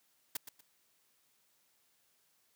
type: noise with echo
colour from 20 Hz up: white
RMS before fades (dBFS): -36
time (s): 0.35-0.37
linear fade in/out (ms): 5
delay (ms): 120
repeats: 2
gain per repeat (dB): -11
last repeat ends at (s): 0.61
effects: white hiss -73 dBFS RMS until 2.55 s + high-pass 100 Hz 12 dB/octave